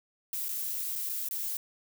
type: noise with dropouts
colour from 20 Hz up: violet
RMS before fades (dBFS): -34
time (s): 0.33-1.57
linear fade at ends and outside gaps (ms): 1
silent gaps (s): 0.485-0.49 / 0.955-0.959 / 1.092-1.096 / 1.287-1.31
effects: none